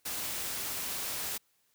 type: noise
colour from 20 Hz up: white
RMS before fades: -36 dBFS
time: 0.05-1.38 s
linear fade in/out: 10 ms
effects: white hiss -72 dBFS RMS until 1.74 s